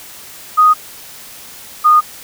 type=tone pair in turn; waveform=sine; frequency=1244.5 / 1227.4 Hz; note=D#6 / D#6; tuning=0 / -24 cents; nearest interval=unison; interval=24 cents; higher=first; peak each=-5 dBFS; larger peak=neither; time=0.57-0.74 / 1.84-2.01 s; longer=neither; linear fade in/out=20 ms; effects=white hiss -35 dBFS RMS until 2.23 s